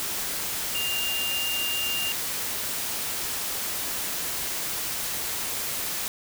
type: tone in noise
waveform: sine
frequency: 2800 Hz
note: F7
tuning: 4 cents sharp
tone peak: -27 dBFS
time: 0.75-2.12 s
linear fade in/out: 0 ms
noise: white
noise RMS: -30 dBFS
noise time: 0-6.08 s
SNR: 0 dB
effects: none